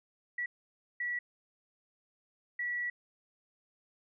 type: tone bursts at uneven times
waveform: sine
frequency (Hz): 1941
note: B6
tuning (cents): -31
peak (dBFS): -32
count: 3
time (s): 0.38-0.46 / 1-1.19 / 2.59-2.9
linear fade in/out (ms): 5
effects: none